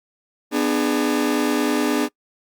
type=chord; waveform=40% pulse; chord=G# diminished; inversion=first; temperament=just; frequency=249.2 / 299 / 415.3 Hz; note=B3 / D4 / G#4; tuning=+16 / +31 / 0 cents; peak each=-22 / -20 / -24 dBFS; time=0.51-2.09 s; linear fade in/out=50 ms; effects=noise-tail reverb RT60 0.1 s tail -24 dB re dry + Opus 48 kbps